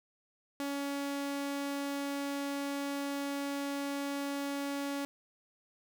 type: tone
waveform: sawtooth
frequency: 281.2 Hz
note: C#4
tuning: 25 cents sharp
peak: -30 dBFS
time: 0.6-5.05 s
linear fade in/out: 0 ms
effects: none